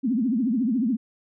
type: tone with vibrato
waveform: sine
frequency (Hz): 240.2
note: B3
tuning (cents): -48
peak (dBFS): -20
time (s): 0.03-0.97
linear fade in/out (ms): 20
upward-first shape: triangle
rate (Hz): 14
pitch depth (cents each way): 280
effects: none